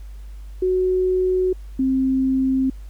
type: tone pair in turn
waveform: sine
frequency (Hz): 369.7 / 263.6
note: F#4 / C4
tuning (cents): -1 / +13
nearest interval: tritone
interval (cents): 586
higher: first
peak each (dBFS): -16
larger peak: neither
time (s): 0.62-1.53 / 1.79-2.7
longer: neither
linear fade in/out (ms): 5
effects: added 50 Hz sine -33 dBFS peak until 2.89 s + pink hiss -56 dBFS RMS until 2.89 s